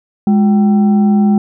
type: tone with frequency modulation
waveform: sine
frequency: 206.7 Hz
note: G#3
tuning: 8 cents flat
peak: -7 dBFS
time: 0.27-1.38 s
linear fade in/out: 2 ms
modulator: 566 Hz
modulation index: 0.35
effects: none